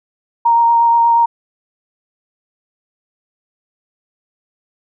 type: tone with vibrato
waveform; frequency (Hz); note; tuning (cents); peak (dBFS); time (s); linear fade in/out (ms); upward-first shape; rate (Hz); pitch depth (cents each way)
sine; 932.3; A#5; 0; -8; 0.45-1.26; 10; sine; 8.4; 11
effects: none